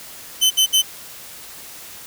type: tone bursts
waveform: sawtooth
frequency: 3050 Hz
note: G7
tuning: 48 cents flat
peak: -9 dBFS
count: 3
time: 0.41-0.823 s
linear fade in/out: 20 ms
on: 97 ms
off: 61 ms
effects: white hiss -38 dBFS RMS until 2.06 s